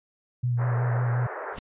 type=tone with vibrato; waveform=sine; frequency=121.6 Hz; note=B2; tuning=26 cents flat; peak=-22 dBFS; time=0.43-1.27 s; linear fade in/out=10 ms; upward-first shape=triangle; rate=5.5 Hz; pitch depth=33 cents each way
type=band-pass noise; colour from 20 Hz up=pink; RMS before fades=-35 dBFS; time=0.57-1.58 s; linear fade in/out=50 ms; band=390 to 1800 Hz; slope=48 dB/octave
type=noise with exponential growth; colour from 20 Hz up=pink; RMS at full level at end=-32 dBFS; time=1.5-1.59 s; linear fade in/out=5 ms; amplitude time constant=18 ms
effects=resampled to 8000 Hz